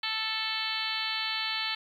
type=harmonic tone with a mistuned harmonic; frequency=440 Hz; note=A4; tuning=in tune; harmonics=2 / 3 / 4 / 5 / 6 / 7 / 8 / 9 / 10; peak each=-41 / -40 / -38 / -38 / -38 / -36 / -39 / -37 / -37 dBFS; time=0.03-1.75 s; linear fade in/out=5 ms; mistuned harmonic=8; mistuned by=-20 cents; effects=10-bit